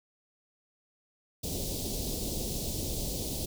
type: band-stop noise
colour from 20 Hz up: pink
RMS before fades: -34 dBFS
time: 1.43-3.46 s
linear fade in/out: 10 ms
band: 580 to 3800 Hz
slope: 24 dB/octave
effects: none